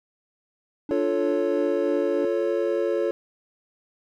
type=tone with tremolo; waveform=triangle; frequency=293.7 Hz; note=D4; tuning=in tune; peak=-24 dBFS; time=0.89-2.25 s; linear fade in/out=2 ms; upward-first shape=sine; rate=3.1 Hz; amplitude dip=40%
type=chord; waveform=triangle; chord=F augmented; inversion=none; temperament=equal; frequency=349.2 / 440 / 554.4 Hz; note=F4 / A4 / C#5; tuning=0 / 0 / 0 cents; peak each=-24 dBFS; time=0.91-3.11 s; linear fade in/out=0 ms
effects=none